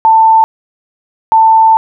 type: tone pair in turn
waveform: sine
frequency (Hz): 890 / 890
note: A5 / A5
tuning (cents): +20 / +20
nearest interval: unison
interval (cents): 0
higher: neither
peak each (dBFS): -3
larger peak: neither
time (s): 0.05-0.44 / 1.32-1.77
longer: second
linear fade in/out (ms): 0
effects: none